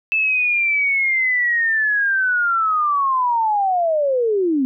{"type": "linear sweep", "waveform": "sine", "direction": "down", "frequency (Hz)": [2637, 251.9], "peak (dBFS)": -15, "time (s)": [0.12, 4.65], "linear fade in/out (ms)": 0, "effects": []}